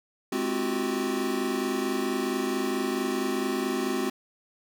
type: tone cluster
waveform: square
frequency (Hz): 211.3 / 261.2 / 330.4 / 359.7 / 384.2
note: G#3 / C4 / E4 / F#4 / G4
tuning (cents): +30 / -3 / +4 / -49 / -35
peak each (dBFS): -35 / -31 / -39 / -32 / -34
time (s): 0.32-4.1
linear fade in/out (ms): 5
effects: none